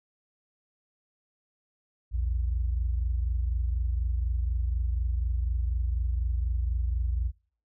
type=tone pair together; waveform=sine; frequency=58.72 / 82.8 Hz; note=A#1 / E2; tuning=+13 / +8 cents; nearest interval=tritone; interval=595 cents; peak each=-25 / -32 dBFS; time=2.11-7.32 s; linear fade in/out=50 ms; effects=noise-tail reverb RT60 0.5 s tail -26 dB re dry + tanh soft clip ceiling -18 dBFS